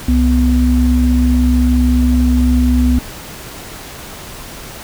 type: tone pair together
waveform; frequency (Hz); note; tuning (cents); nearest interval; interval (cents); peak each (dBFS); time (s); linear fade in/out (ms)
sine; 65.54 / 248; C2 / B3; +4 / +7; octave + major seventh; 2303; -11 / -12; 0.08-2.99; 5
effects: pink hiss -31 dBFS RMS until 4.83 s